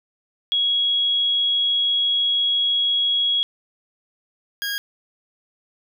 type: tone pair in turn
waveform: sine / 20% pulse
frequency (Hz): 3322 / 1634.4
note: G#7 / G#6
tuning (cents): 0 / -28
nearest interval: octave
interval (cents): 1228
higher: first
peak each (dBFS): -17 / -19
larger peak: first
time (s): 0.52-3.43 / 4.62-4.78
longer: first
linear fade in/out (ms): 0
effects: none